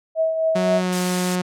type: tone with tremolo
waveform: sine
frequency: 644 Hz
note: E5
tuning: 41 cents flat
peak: -15 dBFS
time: 0.15-0.82 s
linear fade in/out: 50 ms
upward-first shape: triangle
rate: 3.8 Hz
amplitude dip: 55%
type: tone with pitch glide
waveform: sawtooth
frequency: 184.2 to 181.14 Hz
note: F#3 to F#3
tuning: -7 to -36 cents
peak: -16 dBFS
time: 0.55-1.42 s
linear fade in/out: 10 ms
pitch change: -29 cents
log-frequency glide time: 0.77-0.96 s
type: noise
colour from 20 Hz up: blue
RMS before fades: -24 dBFS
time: 0.92-1.36 s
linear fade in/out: 10 ms
effects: low-pass 8000 Hz 12 dB/octave